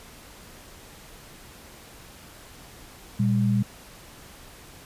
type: tone pair together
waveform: sine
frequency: 118.98 / 200.1 Hz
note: A#2 / G3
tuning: +36 / +36 cents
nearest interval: major sixth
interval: 900 cents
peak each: -22 / -22 dBFS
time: 3.19-3.63 s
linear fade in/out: 10 ms
effects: pink hiss -47 dBFS RMS until 4.85 s + resampled to 32000 Hz